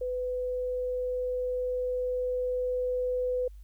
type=tone with level ramp; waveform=sine; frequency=501 Hz; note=B4; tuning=25 cents sharp; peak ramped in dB=-29 to -26 dBFS; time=0.01-3.48 s; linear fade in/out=5 ms; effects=added 50 Hz sine -44 dBFS peak until 3.63 s + white hiss -71 dBFS RMS until 3.63 s